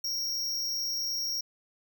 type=tone with amplitude modulation; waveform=square; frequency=5588 Hz; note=F8; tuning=in tune; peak=-27 dBFS; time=0.04-1.41 s; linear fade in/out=5 ms; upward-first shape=sine; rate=257 Hz; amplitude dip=65%; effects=none